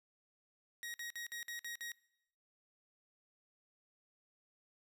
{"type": "tone bursts", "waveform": "sawtooth", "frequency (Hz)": 1890, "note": "A#6", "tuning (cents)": 23, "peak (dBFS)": -39, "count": 7, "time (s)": [0.83, 1.918], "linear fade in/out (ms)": 0, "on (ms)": 110, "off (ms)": 53, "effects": ["noise-tail reverb RT60 0.8 s tail -23 dB re dry"]}